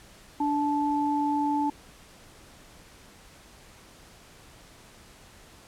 sine tone pair together, 292.1 / 872 Hz, D4 / A5, -9 / -16 cents, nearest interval octave + perfect fifth, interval 1893 cents, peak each -26 dBFS, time 0.4-1.7 s, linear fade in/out 5 ms, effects pink hiss -52 dBFS RMS until 5.67 s + low-pass 11000 Hz 12 dB/octave

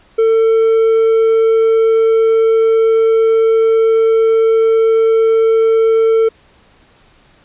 triangle tone, 448.5 Hz, A4, 33 cents sharp, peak -6 dBFS, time 0.18-6.29 s, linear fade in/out 10 ms, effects pink hiss -49 dBFS RMS until 7.44 s + resampled to 8000 Hz

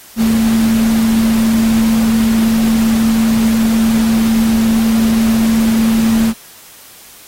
sine tone in noise, 224.3 Hz, A3, 34 cents sharp, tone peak -9 dBFS, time 0.16-6.34 s, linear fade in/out 50 ms, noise pink, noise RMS -24 dBFS, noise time 0.16-6.34 s, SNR +12 dB, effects white hiss -39 dBFS RMS until 7.27 s + AAC 48 kbps

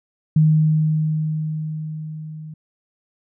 sine tone with level ramp, 155.56 Hz, D#3, in tune, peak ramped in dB -10 to -32 dBFS, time 0.36-2.54 s, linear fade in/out 5 ms, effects none

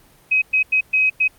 sine tone bursts at uneven times, 2534 Hz, D#7, 31 cents sharp, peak -13 dBFS, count 5, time 0.31-0.42 / 0.53-0.63 / 0.72-0.81 / 0.93-1.1 / 1.2-1.28 s, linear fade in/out 10 ms, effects pink hiss -52 dBFS RMS until 1.38 s + Opus 32 kbps

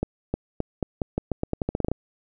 accelerating click train, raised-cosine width 2 ms, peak -11 dBFS, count 16, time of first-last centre 0.03-1.916 s, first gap 310 ms, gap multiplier 0.85, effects none

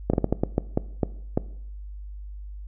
slowing click train, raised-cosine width 2 ms, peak -7 dBFS, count 10, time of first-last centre 0.1-1.375 s, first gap 35 ms, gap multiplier 1.33, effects noise-tail reverb RT60 0.7 s tail -19 dB re dry + added 50 Hz sine -35 dBFS peak until 2.67 s

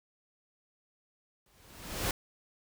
pink noise with exponential growth, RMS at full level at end -29 dBFS, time 1.46-2.11 s, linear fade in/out 2 ms, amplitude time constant 140 ms, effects none

